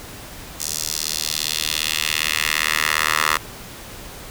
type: tone with high-pass filter sweep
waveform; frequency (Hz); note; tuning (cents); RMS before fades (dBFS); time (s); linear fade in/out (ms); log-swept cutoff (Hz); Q
10% pulse; 77.4; D#2; -9; -22; 0.59-3.38; 20; 6300 to 1300; 1.6
effects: pink hiss -37 dBFS RMS until 4.3 s